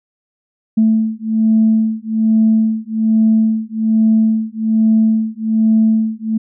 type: beating tone pair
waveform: sine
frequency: 220 / 221.2 Hz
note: A3 / A3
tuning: 0 / +9 cents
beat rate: 1.2 Hz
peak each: -13 / -13 dBFS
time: 0.77-6.38 s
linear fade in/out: 10 ms
effects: tanh soft clip ceiling -3 dBFS

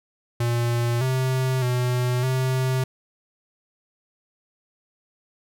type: tone with pitch steps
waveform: square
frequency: 118.8 / 130.2 / 124.3 / 130.1 Hz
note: A#2 / C3 / B2 / C3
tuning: +33 / -8 / +12 / -9 cents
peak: -21 dBFS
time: 0.4-2.84 s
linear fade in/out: 5 ms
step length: 610 ms
effects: none

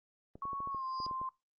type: clicks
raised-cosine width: 2 ms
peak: -35 dBFS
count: 10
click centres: 0.355 / 0.454 / 0.532 / 0.604 / 0.674 / 0.747 / 1.002 / 1.065 / 1.112 / 1.215 s
type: tone with pitch glide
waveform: sine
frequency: 1108.7 to 1046.5 Hz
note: C#6 to C6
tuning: 0 to 0 cents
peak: -36 dBFS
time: 0.42-1.29 s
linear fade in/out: 2 ms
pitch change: -100 cents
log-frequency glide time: 0.7-0.85 s
type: tone with exponential growth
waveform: sine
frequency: 4900 Hz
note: D#8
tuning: 27 cents flat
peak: -39 dBFS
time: 0.71-1.06 s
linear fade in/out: 0 ms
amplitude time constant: 74 ms
effects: noise-tail reverb RT60 0.2 s tail -20 dB re dry + Opus 24 kbps

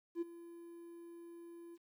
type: tone with ADSR envelope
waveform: triangle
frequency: 340 Hz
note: F4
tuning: 46 cents flat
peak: -30 dBFS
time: 0.15-1.78 s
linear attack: 64 ms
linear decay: 18 ms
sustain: -18 dB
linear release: 41 ms
effects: tanh soft clip ceiling -30 dBFS + 12-bit

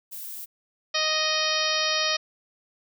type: noise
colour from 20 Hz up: violet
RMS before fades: -37 dBFS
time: 0.11-0.46 s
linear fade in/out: 20 ms
type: harmonic tone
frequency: 622.3 Hz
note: D#5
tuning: in tune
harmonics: 1 / 2 / 3 / 4 / 5 / 6 / 7 / 8 / 9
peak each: -31 / -31 / -31 / -31 / -31 / -31 / -31 / -31 / -31 dBFS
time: 0.94-2.17 s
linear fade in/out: 10 ms
effects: none

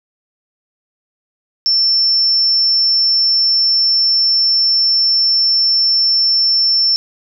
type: tone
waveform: sine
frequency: 5380 Hz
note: E8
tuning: 34 cents sharp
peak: -10 dBFS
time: 1.66-6.96 s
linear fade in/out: 0 ms
effects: none

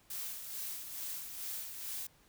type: noise with tremolo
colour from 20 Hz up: blue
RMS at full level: -40 dBFS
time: 0.1-2.07 s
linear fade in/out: 5 ms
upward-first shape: sine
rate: 2.3 Hz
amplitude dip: 50%
effects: pink hiss -66 dBFS RMS until 2.28 s

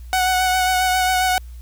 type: tone with vibrato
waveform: sawtooth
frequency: 741 Hz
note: F#5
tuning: 2 cents sharp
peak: -12 dBFS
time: 0.13-1.38 s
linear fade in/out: 0 ms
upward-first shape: sine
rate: 7.4 Hz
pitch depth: 19 cents each way
effects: added 60 Hz sine -33 dBFS peak until 1.61 s + white hiss -55 dBFS RMS until 1.61 s

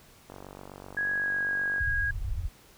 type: click train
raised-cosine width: 1 ms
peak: -29 dBFS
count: 72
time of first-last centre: 0.3-1.782 s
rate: 47.9 Hz
type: tone with pitch glide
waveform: sine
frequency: 1661.2 to 1642.1 Hz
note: G#6 to G#6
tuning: 0 to -20 cents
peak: -26 dBFS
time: 0.97-2.11 s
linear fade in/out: 5 ms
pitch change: -20 cents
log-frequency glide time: 1.11-1.46 s
type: low-pass noise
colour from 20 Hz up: pink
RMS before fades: -32 dBFS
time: 1.8-2.49 s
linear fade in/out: 10 ms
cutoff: 110 Hz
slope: 48 dB/octave
effects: pink hiss -56 dBFS RMS until 2.77 s

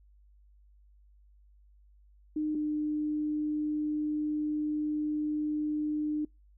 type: tone pair in turn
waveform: sine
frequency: 305.5 / 301.8 Hz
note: D#4 / D4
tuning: -32 / +47 cents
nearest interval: unison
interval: 21 cents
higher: first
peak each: -28 dBFS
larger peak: neither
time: 2.36-2.55 / 2.55-6.25 s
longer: second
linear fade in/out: 5 ms
effects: noise-tail reverb RT60 0.2 s tail -26 dB re dry + added 50 Hz sine -57 dBFS peak until 6.57 s

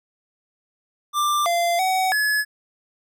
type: tone with pitch steps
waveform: square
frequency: 1184 / 689 / 752 / 1702 Hz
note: D6 / F5 / F#5 / G#6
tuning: +14 / -24 / +28 / +42 cents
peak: -19 dBFS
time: 1.13-2.45 s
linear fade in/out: 50 ms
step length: 330 ms
effects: none

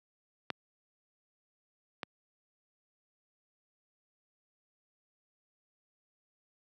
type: clicks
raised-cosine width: 0.3 ms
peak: -16 / -19 dBFS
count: 2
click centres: 0.503 / 2.032 s
effects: high-pass 150 Hz 12 dB/octave

